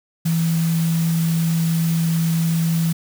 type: tone in noise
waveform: sine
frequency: 164.81 Hz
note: E3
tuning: in tune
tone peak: -16 dBFS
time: 0.25-2.93 s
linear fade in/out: 10 ms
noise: white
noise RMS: -32 dBFS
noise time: 0.25-2.93 s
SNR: +13 dB
effects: none